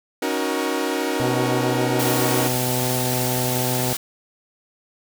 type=chord; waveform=sawtooth; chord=D# minor seventh; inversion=third; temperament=equal with one note detuned; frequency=277.2 / 311.1 / 370 / 472.7 Hz; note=C#4 / D#4 / F#4 / A#4; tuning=0 / 0 / 0 / +24 cents; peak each=-23 dBFS; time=0.22-2.48 s; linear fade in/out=5 ms
type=harmonic tone; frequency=125.8 Hz; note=B2; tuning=32 cents sharp; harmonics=1 / 2 / 3 / 4 / 5 / 6 / 7; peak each=-25 / -28 / -30 / -31 / -32 / -33 / -33 dBFS; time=1.2-3.93 s; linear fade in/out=0 ms
type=noise; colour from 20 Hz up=white; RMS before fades=-26 dBFS; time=1.99-3.97 s; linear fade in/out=5 ms
effects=none